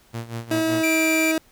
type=tone with tremolo; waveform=sawtooth; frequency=116 Hz; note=A#2; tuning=8 cents flat; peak=-23 dBFS; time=0.13-0.83 s; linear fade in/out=20 ms; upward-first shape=sine; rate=5.3 Hz; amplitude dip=80%
type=tone with pitch glide; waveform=30% pulse; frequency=321.9 to 319.1 Hz; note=E4 to D#4; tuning=-41 to +44 cents; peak=-17 dBFS; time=0.51-1.38 s; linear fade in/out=2 ms; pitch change=-15 cents; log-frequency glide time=0.73-1.12 s
type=tone; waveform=45% pulse; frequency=2353 Hz; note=D7; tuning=3 cents sharp; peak=-21 dBFS; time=0.83-1.32 s; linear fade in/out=10 ms
effects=pink hiss -56 dBFS RMS until 1.51 s